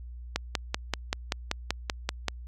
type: click train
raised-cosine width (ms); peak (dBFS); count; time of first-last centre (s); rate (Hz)
0.2; -9; 11; 0.36-2.283; 5.2
effects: added 60 Hz sine -39 dBFS peak until 2.47 s + AAC 48 kbps